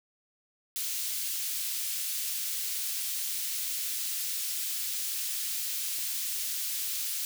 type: high-pass noise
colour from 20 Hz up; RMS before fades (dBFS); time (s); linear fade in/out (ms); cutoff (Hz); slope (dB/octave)
white; -33; 0.76-7.25; 0; 3000; 12
effects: none